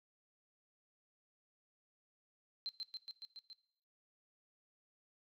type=tone with echo; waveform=sine; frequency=4115 Hz; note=C8; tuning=30 cents flat; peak=-38 dBFS; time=2.66-2.69 s; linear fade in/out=0 ms; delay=140 ms; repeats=6; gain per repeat=-2 dB; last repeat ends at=3.53 s; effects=noise-tail reverb RT60 0.7 s tail -19 dB re dry